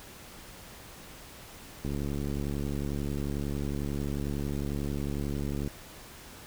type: click train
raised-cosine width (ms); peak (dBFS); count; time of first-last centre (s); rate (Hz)
3; -21; 273; 1.85-5.676; 71.1
effects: pink hiss -48 dBFS RMS until 6.46 s